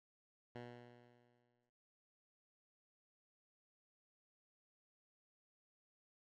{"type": "tone with exponential decay", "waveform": "10% pulse", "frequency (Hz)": 121.1, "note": "B2", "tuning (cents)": -34, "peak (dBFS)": -39, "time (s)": [0.55, 1.7], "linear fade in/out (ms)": 5, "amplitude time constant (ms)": 250, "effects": ["low-pass 3000 Hz 12 dB/octave", "AAC 64 kbps"]}